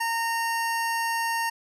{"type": "tone", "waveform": "25% pulse", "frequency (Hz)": 920, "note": "A#5", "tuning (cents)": -23, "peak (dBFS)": -21, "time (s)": [0, 1.5], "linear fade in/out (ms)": 10, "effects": ["resampled to 32000 Hz"]}